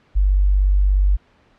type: tone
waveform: sine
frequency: 48.44 Hz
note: G1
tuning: 20 cents flat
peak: -12 dBFS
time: 0.15-1.17 s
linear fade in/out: 20 ms
effects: pink hiss -56 dBFS RMS until 1.58 s + low-pass 3000 Hz 12 dB/octave